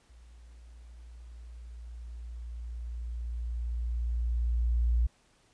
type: tone with level ramp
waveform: sine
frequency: 58.7 Hz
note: A#1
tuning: 13 cents sharp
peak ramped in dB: -51 to -22 dBFS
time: 0.09-5.07 s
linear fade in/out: 10 ms
effects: pink hiss -66 dBFS RMS until 5.53 s + resampled to 22050 Hz